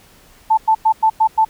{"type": "tone bursts", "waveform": "sine", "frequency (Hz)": 881, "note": "A5", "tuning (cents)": 2, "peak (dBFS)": -9, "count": 6, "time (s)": [0.5, 1.45], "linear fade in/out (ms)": 10, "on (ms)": 75, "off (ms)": 100, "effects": ["pink hiss -48 dBFS RMS until 1.49 s"]}